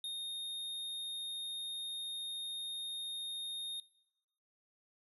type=tone; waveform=square; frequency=3693 Hz; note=A#7; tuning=17 cents flat; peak=-39 dBFS; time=0.04-3.8 s; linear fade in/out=2 ms; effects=noise-tail reverb RT60 0.9 s tail -23 dB re dry + resampled to 32000 Hz